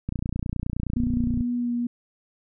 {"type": "click train", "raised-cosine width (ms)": 5, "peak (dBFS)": -15, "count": 40, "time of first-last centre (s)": [0.09, 1.408], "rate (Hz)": 29.6}
{"type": "tone with vibrato", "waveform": "sine", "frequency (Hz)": 241.2, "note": "B3", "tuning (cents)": -41, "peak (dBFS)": -23, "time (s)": [0.96, 1.87], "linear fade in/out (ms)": 5, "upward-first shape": "sine", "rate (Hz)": 2.2, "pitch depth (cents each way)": 13}
{"effects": []}